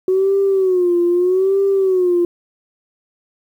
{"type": "tone with vibrato", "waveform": "sine", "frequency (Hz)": 370, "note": "F#4", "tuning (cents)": 0, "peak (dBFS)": -11, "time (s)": [0.08, 2.25], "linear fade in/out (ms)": 2, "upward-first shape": "sine", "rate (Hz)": 0.8, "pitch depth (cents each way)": 110, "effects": ["tanh soft clip ceiling -7 dBFS", "8-bit"]}